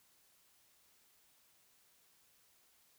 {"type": "silence", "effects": ["white hiss -70 dBFS RMS until 2.98 s"]}